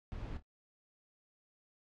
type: noise with echo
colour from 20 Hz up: brown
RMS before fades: -42 dBFS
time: 0.12-0.37 s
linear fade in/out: 0 ms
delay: 27 ms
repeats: 2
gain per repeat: -12 dB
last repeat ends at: 0.424 s
effects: low-pass 4000 Hz 12 dB/octave + AAC 64 kbps